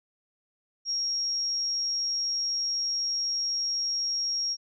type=tone; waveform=sine; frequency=5588 Hz; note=F8; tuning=in tune; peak=-26 dBFS; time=0.85-4.57 s; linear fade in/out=50 ms; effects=none